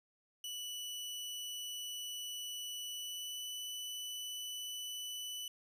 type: tone with pitch glide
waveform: sawtooth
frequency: 2960 to 2981 Hz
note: F#7 to F#7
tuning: 0 to +12 cents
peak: -38 dBFS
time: 0.44-5.48 s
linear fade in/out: 2 ms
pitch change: +12 cents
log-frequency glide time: 2.86-3.46 s
effects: none